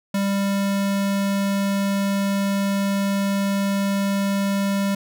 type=tone; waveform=square; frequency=198 Hz; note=G3; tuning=18 cents sharp; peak=-20 dBFS; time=0.14-4.95 s; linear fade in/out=5 ms; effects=none